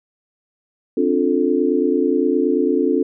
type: chord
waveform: sine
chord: D minor seventh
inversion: third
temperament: just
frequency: 264.3 / 293.7 / 352.4 / 440.5 Hz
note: C4 / D4 / F4 / A4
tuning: +18 / 0 / +16 / +2 cents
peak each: -20 dBFS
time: 0.97-3.03 s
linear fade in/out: 5 ms
effects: none